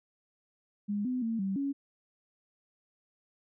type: tone with pitch steps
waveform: sine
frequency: 205.1 / 252.6 / 226.8 / 193.7 / 278.4 Hz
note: G#3 / B3 / A#3 / G3 / C#4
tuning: -21 / +39 / -47 / -20 / +8 cents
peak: -29 dBFS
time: 0.88-1.73 s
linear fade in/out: 20 ms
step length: 170 ms
effects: none